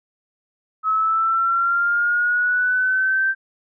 sine linear sweep, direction up, 1283 to 1568 Hz, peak -16 dBFS, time 0.83-3.35 s, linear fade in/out 50 ms, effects none

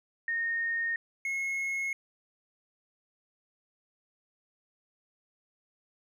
sine / triangle tone pair in turn, 1845 / 2171 Hz, A#6 / C#7, -18 / -37 cents, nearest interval minor third, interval 281 cents, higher second, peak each -28 dBFS, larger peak neither, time 0.28-0.96 / 1.25-1.93 s, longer neither, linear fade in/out 2 ms, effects none

